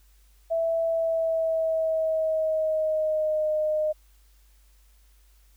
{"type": "tone with pitch glide", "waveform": "sine", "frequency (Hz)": [659.3, 615.1], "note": ["E5", "D#5"], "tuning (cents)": [0, -20], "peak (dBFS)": -22, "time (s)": [0.5, 3.93], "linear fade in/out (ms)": 20, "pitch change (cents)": -120, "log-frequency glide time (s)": [0.86, 3.5], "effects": ["added 50 Hz sine -55 dBFS peak until 5.56 s", "white hiss -65 dBFS RMS until 5.56 s"]}